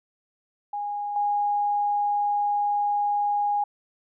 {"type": "tone with level steps", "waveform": "sine", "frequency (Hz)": 822, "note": "G#5", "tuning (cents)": -18, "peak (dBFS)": [-27, -21], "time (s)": [0.73, 3.64], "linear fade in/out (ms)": 5, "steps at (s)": 1.16, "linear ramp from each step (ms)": 2, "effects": []}